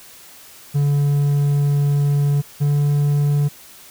triangle tone pair in turn, 143.4 / 144.82 Hz, D3 / D3, -41 / -24 cents, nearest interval unison, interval 17 cents, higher second, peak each -12 dBFS, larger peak neither, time 0.74-2.42 / 2.6-3.49 s, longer first, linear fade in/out 20 ms, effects white hiss -43 dBFS RMS until 3.9 s

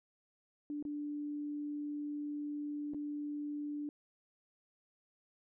sine tone with dropouts, 293.7 Hz, D4, in tune, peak -37 dBFS, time 0.7-3.89 s, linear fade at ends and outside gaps 1 ms, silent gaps 0.826-0.851 / 2.936-2.945 s, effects none

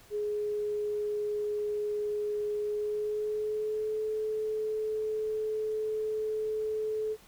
sine tone with pitch glide, 418.3 to 432.3 Hz, G#4 to A4, +12 to -31 cents, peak -29 dBFS, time 0.1-7.17 s, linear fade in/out 50 ms, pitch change +57 cents, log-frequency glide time 2.67-4.01 s, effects pink hiss -57 dBFS RMS until 7.27 s

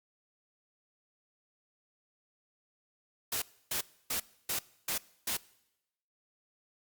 white noise bursts, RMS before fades -33 dBFS, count 6, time 3.32-5.37 s, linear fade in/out 5 ms, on 100 ms, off 290 ms, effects noise-tail reverb RT60 0.9 s tail -22 dB re dry + Opus 48 kbps

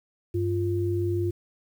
sine tone pair together, 98 / 348.1 Hz, G2 / F4, 0 / -6 cents, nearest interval octave + minor seventh, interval 2194 cents, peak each -26 dBFS, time 0.34-1.31 s, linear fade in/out 10 ms, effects 9-bit

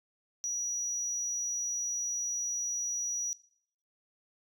sine tone, 5820 Hz, F#8, 29 cents flat, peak -29 dBFS, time 0.44-3.33 s, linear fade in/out 0 ms, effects noise-tail reverb RT60 0.6 s tail -20 dB re dry + tanh soft clip ceiling -29 dBFS

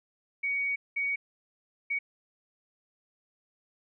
sine tone bursts at uneven times, 2245 Hz, C#7, 21 cents sharp, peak -27 dBFS, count 3, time 0.43-0.76 / 0.96-1.16 / 1.9-1.99 s, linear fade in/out 10 ms, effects none

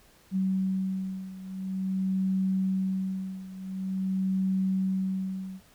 sine beating tone pair, 189.5 / 189.97 Hz, F#3 / F#3, +42 / +46 cents, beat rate 0.47 Hz, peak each -28 / -31 dBFS, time 0.31-5.61 s, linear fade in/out 50 ms, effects pink hiss -59 dBFS RMS until 5.74 s

